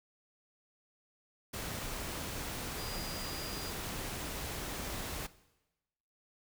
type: tone in noise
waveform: sine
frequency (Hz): 4862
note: D#8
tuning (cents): -41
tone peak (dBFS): -46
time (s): 2.78-3.71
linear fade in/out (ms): 10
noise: pink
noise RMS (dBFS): -40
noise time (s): 1.53-5.27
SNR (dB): -9
effects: noise-tail reverb RT60 1.0 s tail -18 dB re dry